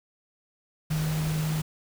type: tone in noise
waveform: sine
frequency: 155.56 Hz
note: D#3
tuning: in tune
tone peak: -25 dBFS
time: 0.9-1.62 s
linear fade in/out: 10 ms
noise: pink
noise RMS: -36 dBFS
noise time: 0.9-1.62 s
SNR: +8 dB
effects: none